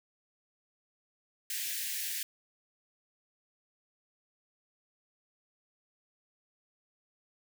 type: high-pass noise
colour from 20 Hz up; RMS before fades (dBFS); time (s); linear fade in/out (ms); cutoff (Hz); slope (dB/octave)
white; -36; 1.5-2.23; 2; 1600; 96
effects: none